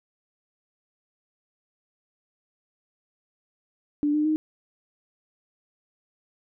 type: tone with pitch steps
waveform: sine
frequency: 293.7 / 301.8 / 310.1 Hz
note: D4 / D4 / D#4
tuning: 0 / +47 / -6 cents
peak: -20 dBFS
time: 4.03-4.36 s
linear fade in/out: 0 ms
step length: 110 ms
effects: none